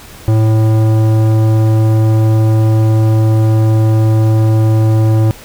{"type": "tone with tanh clipping", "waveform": "sine", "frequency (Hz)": 110, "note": "A2", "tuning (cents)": 0, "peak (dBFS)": -9, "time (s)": [0.28, 5.31], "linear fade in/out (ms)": 0, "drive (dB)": 15, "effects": ["pink hiss -35 dBFS RMS until 5.44 s"]}